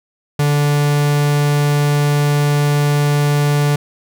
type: tone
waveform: 45% pulse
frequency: 145.8 Hz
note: D3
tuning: 12 cents flat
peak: -12 dBFS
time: 0.39-3.76 s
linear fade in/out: 5 ms
effects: none